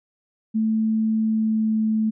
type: tone with pitch glide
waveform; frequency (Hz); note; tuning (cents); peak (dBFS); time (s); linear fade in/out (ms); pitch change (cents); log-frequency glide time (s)
sine; 220 to 218.5; A3 to A3; 0 to -12; -18; 0.54-2.11; 20; -12; 1.22-1.79
effects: none